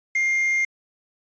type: tone with quantisation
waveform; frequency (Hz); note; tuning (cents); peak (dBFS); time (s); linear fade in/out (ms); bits
triangle; 2116; C7; +19; -17; 0.15-0.65; 5; 7
effects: resampled to 16000 Hz